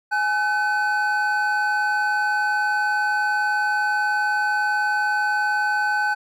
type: tone pair together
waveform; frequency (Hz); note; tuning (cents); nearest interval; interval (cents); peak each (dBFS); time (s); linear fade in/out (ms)
triangle; 835 / 1516.4; G#5 / F#6; +9 / +42; minor seventh; 1033; -21 / -19; 0.11-6.15; 20
effects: none